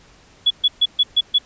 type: tone bursts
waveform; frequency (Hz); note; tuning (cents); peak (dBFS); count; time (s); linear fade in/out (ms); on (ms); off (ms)
sine; 3390; G#7; +35; -11; 6; 0.46-1.386; 10; 46; 130
effects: pink hiss -50 dBFS RMS until 1.45 s + resampled to 16000 Hz